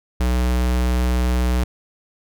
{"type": "tone", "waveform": "square", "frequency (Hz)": 61.74, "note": "B1", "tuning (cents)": 0, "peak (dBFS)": -17, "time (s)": [0.2, 1.64], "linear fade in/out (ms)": 5, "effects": []}